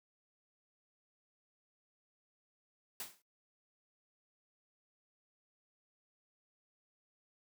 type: noise with exponential decay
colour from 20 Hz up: white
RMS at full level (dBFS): -39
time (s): 3-3.22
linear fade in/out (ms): 2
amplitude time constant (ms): 46
effects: noise-tail reverb RT60 0.1 s tail -17 dB re dry + high-pass 100 Hz 12 dB/octave